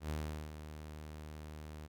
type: tone with ADSR envelope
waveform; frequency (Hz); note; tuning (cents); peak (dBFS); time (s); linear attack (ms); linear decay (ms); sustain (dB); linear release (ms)
sawtooth; 76.5; D#2; -29; -32; 0-1.88; 97; 410; -10; 28
effects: none